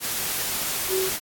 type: tone in noise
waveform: sine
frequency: 377.7 Hz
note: F#4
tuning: 36 cents sharp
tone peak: -22 dBFS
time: 0.88-1.1 s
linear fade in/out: 50 ms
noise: white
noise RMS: -27 dBFS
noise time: 0-1.2 s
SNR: +2 dB
effects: AAC 64 kbps